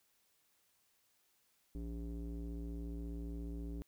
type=tone with low-pass filter; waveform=square; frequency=57.3 Hz; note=A#1; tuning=29 cents flat; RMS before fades=-43 dBFS; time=1.75-3.82 s; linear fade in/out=0 ms; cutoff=330 Hz; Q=2.9; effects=white hiss -75 dBFS RMS until 3.87 s